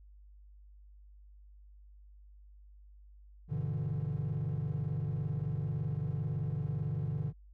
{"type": "chord", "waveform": "triangle", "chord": "E minor seventh", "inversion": "first", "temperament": "equal with one note detuned", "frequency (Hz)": [98, 121.63, 146.83, 164.81], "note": ["G2", "B2", "D3", "E3"], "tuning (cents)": [0, -26, 0, 0], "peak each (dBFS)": [-37, -35, -32, -38], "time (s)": [3.48, 7.33], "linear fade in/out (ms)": 50, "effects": ["tanh soft clip ceiling -25 dBFS", "added 50 Hz sine -53 dBFS peak until 7.53 s"]}